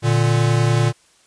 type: tone pair together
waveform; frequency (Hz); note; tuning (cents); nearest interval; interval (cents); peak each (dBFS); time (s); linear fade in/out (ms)
square; 117 / 147.41; A#2 / D3; +7 / +7; major third; 400; -16 / -20; 0.02-0.93; 50
effects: white hiss -55 dBFS RMS until 1.26 s + resampled to 22050 Hz